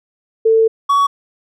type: tone pair in turn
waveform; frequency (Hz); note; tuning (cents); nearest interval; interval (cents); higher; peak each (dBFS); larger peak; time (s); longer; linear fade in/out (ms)
sine / triangle; 446.9 / 1126.1; A4 / C#6; +27 / +27; octave + major third; 1600; second; -8; neither; 0.45-0.68 / 0.89-1.07; first; 10
effects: none